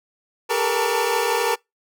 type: tone cluster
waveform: 25% pulse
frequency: 400 / 443.1 / 475.6 / 892 / 1138 Hz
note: G4 / A4 / A#4 / A5 / C#6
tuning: +35 / +12 / +35 / +23 / +45 cents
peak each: -23 / -22 / -19 / -23 / -27 dBFS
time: 0.49-1.56 s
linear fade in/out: 20 ms
effects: noise-tail reverb RT60 0.2 s tail -26 dB re dry